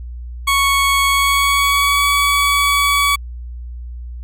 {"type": "tone with pitch glide", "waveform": "20% pulse", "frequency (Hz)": [1108.7, 1135.9], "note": ["C#6", "C#6"], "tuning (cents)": [0, 42], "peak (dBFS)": -7, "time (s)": [0.47, 3.16], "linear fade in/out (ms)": 10, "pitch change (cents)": 42, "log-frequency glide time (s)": [1.08, 2.06], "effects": ["added 60 Hz sine -26 dBFS peak until 4.23 s", "MP3 64 kbps"]}